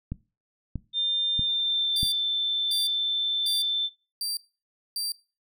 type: click train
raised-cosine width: 5 ms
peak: -18 dBFS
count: 4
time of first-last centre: 0.12-2.031 s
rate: 1.57 Hz
type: tone with pitch glide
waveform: sine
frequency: 3600 to 3544 Hz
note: A7 to A7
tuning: +39 to +12 cents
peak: -23 dBFS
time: 0.93-3.9 s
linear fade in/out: 50 ms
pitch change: -27 cents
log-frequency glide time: 1.43-2.08 s
type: tone bursts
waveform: sawtooth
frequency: 4699 Hz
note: D8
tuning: in tune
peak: -25 dBFS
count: 5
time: 1.96-5.12 s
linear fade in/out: 2 ms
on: 160 ms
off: 590 ms
effects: noise-tail reverb RT60 0.3 s tail -19 dB re dry